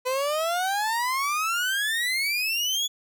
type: exponential sweep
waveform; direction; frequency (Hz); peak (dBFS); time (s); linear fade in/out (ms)
30% pulse; up; 500 to 3439; -21; 0.05-2.88; 20
effects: none